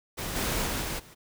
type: noise with level steps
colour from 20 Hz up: pink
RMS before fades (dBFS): -34 / -29 / -31 / -33 / -51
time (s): 0.17-1.15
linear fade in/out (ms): 20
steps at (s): 0.35 / 0.65 / 0.81 / 0.98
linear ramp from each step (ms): 20
effects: none